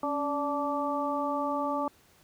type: harmonic tone with a mistuned harmonic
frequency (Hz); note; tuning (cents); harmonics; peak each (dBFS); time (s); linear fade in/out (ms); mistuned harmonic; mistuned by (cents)
290.7; D4; -18; 1 / 2 / 3 / 4; -33 / -33 / -33 / -33; 0.03-1.88; 2; 1; -66
effects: pink hiss -61 dBFS RMS until 2.23 s + high-pass 60 Hz 12 dB/octave